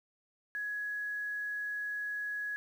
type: tone with quantisation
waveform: sine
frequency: 1676 Hz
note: G#6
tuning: 15 cents sharp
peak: -34 dBFS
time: 0.55-2.56 s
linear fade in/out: 0 ms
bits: 10
effects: none